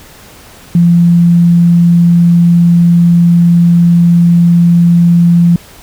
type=tone; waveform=sine; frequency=171.6 Hz; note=F3; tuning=30 cents flat; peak=-3 dBFS; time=0.75-5.56 s; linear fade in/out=2 ms; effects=pink hiss -36 dBFS RMS until 5.82 s